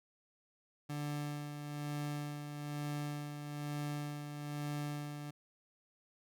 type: tone with tremolo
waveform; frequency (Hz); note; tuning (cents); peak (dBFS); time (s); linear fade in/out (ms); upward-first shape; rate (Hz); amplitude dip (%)
30% pulse; 146.83; D3; 0; -34; 0.89-5.31; 10; sine; 1.1; 50
effects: none